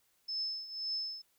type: tone with tremolo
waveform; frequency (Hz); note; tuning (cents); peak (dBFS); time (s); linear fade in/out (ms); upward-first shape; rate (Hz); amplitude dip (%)
sine; 5240; E8; -11; -32; 0.28-1.22; 10; triangle; 1.9; 80
effects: white hiss -73 dBFS RMS until 1.38 s